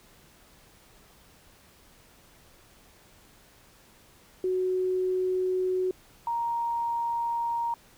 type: tone pair in turn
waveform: sine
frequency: 370 / 935.3 Hz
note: F#4 / A#5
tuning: 0 / +6 cents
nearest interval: octave + major third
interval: 1606 cents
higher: second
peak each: -24 / -26 dBFS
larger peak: first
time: 4.44-5.91 / 6.27-7.74 s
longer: neither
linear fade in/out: 2 ms
effects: pink hiss -57 dBFS RMS until 7.97 s